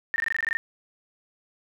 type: tone bursts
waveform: sine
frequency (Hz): 1818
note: A#6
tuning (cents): -44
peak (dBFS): -22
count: 11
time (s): 0.14-0.57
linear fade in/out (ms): 0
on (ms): 20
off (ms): 21
effects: none